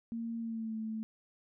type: tone with pitch glide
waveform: sine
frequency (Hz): 230 to 220.1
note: A#3 to A3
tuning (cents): -23 to +1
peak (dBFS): -35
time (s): 0.12-1.03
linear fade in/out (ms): 0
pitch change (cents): -76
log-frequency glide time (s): 0.39-0.76
effects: none